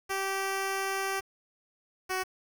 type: tone pair in turn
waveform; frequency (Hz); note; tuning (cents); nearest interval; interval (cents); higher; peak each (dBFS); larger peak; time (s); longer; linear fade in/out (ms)
10% pulse; 388.3 / 373.6; G4 / F#4; -16 / +17; minor second; 67; first; -21; neither; 0.09-1.21 / 2.09-2.24; first; 20
effects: 8-bit